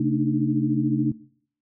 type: tone cluster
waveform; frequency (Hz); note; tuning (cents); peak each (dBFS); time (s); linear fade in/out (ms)
sine; 135.1 / 223.7 / 293.2 / 307.1; C#3 / A3 / D4 / D#4; -44 / +29 / -3 / -23; -25; 0-1.12; 5
effects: noise-tail reverb RT60 0.6 s tail -20 dB re dry